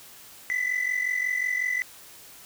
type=tone pair together; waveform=sine; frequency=1975.5 / 2021 Hz; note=B6 / B6; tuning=0 / +39 cents; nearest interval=unison; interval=39 cents; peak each=-25 dBFS; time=0.5-1.82 s; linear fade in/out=0 ms; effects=tanh soft clip ceiling -21 dBFS + white hiss -48 dBFS RMS until 2.45 s